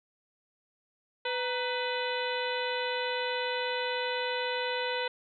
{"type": "harmonic tone with a mistuned harmonic", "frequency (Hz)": 499.1, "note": "B4", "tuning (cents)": 18, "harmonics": [1, 2, 3, 4, 5, 6, 7, 8], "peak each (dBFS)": [-33, -36, -38, -39, -40, -41, -41, -42], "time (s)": [1.25, 5.08], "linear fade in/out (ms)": 5, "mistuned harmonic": 2, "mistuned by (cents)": -100, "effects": []}